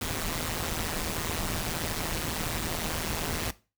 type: noise with amplitude modulation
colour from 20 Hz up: pink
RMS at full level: -28 dBFS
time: 0.01-3.51 s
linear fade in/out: 5 ms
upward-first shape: sine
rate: 161 Hz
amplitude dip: 85%
effects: noise-tail reverb RT60 0.3 s tail -18 dB re dry